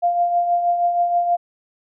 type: tone with tremolo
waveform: sine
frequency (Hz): 698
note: F5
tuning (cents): -1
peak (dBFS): -13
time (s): 0.02-1.37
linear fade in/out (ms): 20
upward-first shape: triangle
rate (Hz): 6.3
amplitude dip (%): 55
effects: none